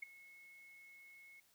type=tone with ADSR envelope; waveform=sine; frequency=2182 Hz; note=C#7; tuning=28 cents flat; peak=-39 dBFS; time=0.02-1.4 s; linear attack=9 ms; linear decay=10 ms; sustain=-18 dB; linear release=3 ms; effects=white hiss -72 dBFS RMS until 1.54 s